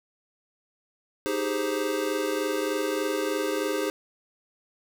square chord, Ab major seventh, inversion second, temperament equal, 311.1 / 392 / 415.3 / 523.3 Hz, Eb4 / G4 / Ab4 / C5, 0 / 0 / 0 / 0 cents, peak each -32 dBFS, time 1.26-3.9 s, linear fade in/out 0 ms, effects none

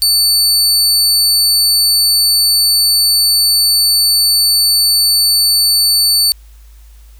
sawtooth tone, 4500 Hz, C#8, 25 cents sharp, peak -6 dBFS, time 0.02-6.32 s, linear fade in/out 0 ms, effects added 53 Hz sine -36 dBFS peak until 7.19 s + white hiss -51 dBFS RMS until 7.19 s

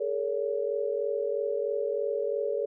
sine tone cluster, 416.7 / 459.8 / 564 Hz, G#4 / A#4 / C#5, +6 / -24 / +30 cents, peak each -31 dBFS, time 0-2.66 s, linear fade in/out 10 ms, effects none

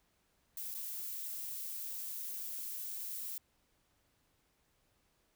violet noise with dropouts, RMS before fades -42 dBFS, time 0.57-3.38 s, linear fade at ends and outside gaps 2 ms, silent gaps 0.743-0.748 s, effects pink hiss -75 dBFS RMS until 5.35 s

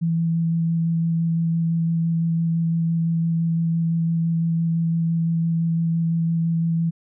sine tone with vibrato, 165.6 Hz, E3, 8 cents sharp, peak -18 dBFS, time 0.01-6.91 s, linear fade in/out 20 ms, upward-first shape square, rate 5.9 Hz, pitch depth 8 cents each way, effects none

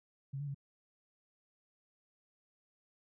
sine tone with pitch steps, 137.1 / 144.5 / 139 Hz, C#3 / D3 / C#3, -19 / -28 / +5 cents, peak -37 dBFS, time 0.33-0.546 s, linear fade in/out 10 ms, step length 72 ms, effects none

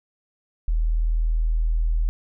sine tone, 40.26 Hz, E1, 40 cents flat, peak -18 dBFS, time 0.68-2.09 s, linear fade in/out 0 ms, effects none

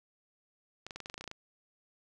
clicks, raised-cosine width 0.2 ms, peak -25 dBFS, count 12, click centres 0.866 / 0.908 / 0.96 / 1.003 / 1.059 / 1.099 / 1.142 / 1.179 / 1.21 / 1.241 / 1.277 / 1.314 s, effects none

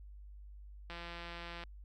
click train, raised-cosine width 0.3 ms, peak -30 dBFS, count 127, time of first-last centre 0.9-1.637 s, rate 171 Hz, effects added 50 Hz sine -49 dBFS peak until 1.84 s + Opus 48 kbps

